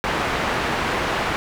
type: low-pass noise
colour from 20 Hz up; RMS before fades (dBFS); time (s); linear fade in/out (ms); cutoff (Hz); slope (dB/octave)
white; -23; 0.04-1.36; 0; 1700; 12
effects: none